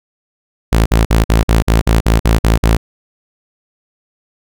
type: tone bursts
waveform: sawtooth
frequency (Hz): 55.6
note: A1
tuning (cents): +19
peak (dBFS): -4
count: 11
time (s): 0.72-2.77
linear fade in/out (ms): 10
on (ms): 140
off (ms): 51
effects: none